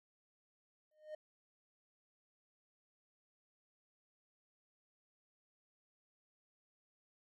triangle tone with exponential growth, 614 Hz, D#5, 23 cents flat, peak -39 dBFS, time 0.91-1.15 s, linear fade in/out 5 ms, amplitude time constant 52 ms, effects none

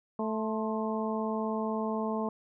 harmonic tone with a mistuned harmonic, 219.5 Hz, A3, 4 cents flat, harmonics 1 / 2 / 3 / 4 / 5, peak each -32 / -35 / -37 / -38 / -39 dBFS, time 0.19-2.29 s, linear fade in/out 2 ms, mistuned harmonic 5, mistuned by -57 cents, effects none

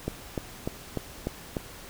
click train, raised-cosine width 2 ms, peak -15 dBFS, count 6, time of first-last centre 0.08-1.568 s, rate 3.36 Hz, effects pink hiss -45 dBFS RMS until 1.89 s

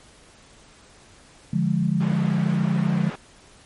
sine chord, D diminished, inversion none, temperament equal, 146.83 / 174.61 / 207.7 Hz, D3 / F3 / Ab3, 0 / 0 / 0 cents, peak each -24 / -22 / -24 dBFS, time 1.53-3.1 s, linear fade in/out 5 ms
pink band-pass noise, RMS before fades -36 dBFS, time 2-3.16 s, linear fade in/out 10 ms, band 230 to 2100 Hz, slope 12 dB/octave
effects pink hiss -51 dBFS RMS until 3.65 s + MP3 48 kbps

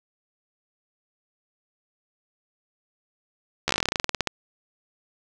slowing click train, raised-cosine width 0.2 ms, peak -5 dBFS, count 19, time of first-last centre 3.68-4.273 s, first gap 13 ms, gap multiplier 1.1, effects none

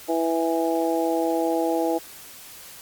harmonic tone, 164.81 Hz, E3, in tune, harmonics 2 / 3 / 4 / 5, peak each -24 / -26 / -27 / -28 dBFS, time 0.08-1.99 s, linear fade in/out 20 ms, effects white hiss -43 dBFS RMS until 2.81 s + Opus 48 kbps

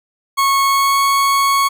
40% pulse tone with pitch glide, 1099 to 1106.6 Hz, C#6 to C#6, -15 to -3 cents, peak -11 dBFS, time 0.37-1.69 s, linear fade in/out 20 ms, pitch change +12 cents, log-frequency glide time 0.65-0.99 s, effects none

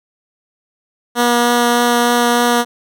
10% pulse tone with vibrato, 240 Hz, B3, 49 cents flat, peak -3 dBFS, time 1.15-2.65 s, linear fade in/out 50 ms, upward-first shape triangle, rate 3.3 Hz, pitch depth 8 cents each way, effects none

